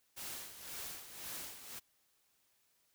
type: noise with tremolo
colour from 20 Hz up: white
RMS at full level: -44 dBFS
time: 0.16-1.8 s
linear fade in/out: 20 ms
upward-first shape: sine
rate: 1.9 Hz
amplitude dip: 65%
effects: white hiss -75 dBFS RMS until 2.94 s